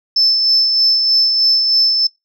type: tone with tremolo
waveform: sine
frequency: 5274 Hz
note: E8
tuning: in tune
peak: -8 dBFS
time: 0.16-2.07 s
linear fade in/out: 5 ms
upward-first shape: sine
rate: 3.2 Hz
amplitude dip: 40%
effects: noise-tail reverb RT60 0.2 s tail -23 dB re dry + tanh soft clip ceiling -4 dBFS